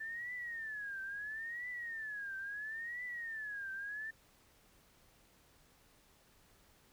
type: tone with vibrato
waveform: sine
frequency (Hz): 1760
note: A6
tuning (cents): 0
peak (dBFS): -40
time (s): 0-4.11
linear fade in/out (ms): 10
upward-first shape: triangle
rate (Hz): 0.74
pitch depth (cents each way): 220
effects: pink hiss -67 dBFS RMS until 6.92 s